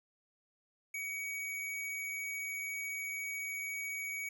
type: tone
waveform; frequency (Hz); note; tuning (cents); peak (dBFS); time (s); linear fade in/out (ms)
square; 2257; C#7; +31; -38; 0.94-4.29; 5
effects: none